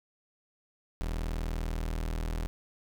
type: tone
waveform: 35% pulse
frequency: 40.27 Hz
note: E1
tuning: 40 cents flat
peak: -29 dBFS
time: 1.01-2.47 s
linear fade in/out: 0 ms
effects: none